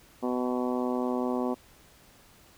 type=harmonic tone; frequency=124.9 Hz; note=B2; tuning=20 cents sharp; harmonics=2 / 3 / 4 / 5 / 6 / 7 / 8 / 9; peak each=-29 / -33 / -35 / -37 / -39 / -40 / -41 / -42 dBFS; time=0.22-1.55 s; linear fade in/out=20 ms; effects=pink hiss -57 dBFS RMS until 2.57 s